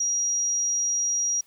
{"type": "tone", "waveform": "sine", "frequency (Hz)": 5730, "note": "F8", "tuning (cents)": 44, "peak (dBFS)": -22, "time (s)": [0, 1.41], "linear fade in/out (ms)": 5, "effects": ["white hiss -61 dBFS RMS until 1.46 s"]}